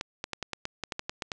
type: clicks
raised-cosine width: 0.2 ms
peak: -15 dBFS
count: 12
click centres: 0.011 / 0.241 / 0.333 / 0.427 / 0.533 / 0.654 / 0.837 / 0.922 / 0.994 / 1.095 / 1.222 / 1.318 s
effects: resampled to 22050 Hz + 9-bit